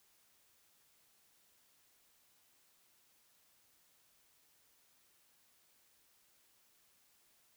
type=silence; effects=white hiss -71 dBFS RMS until 7.56 s